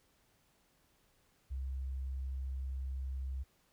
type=tone; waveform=sine; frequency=66.1 Hz; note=C2; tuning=18 cents sharp; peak=-36 dBFS; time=1.5-3.44 s; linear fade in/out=20 ms; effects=pink hiss -72 dBFS RMS until 3.72 s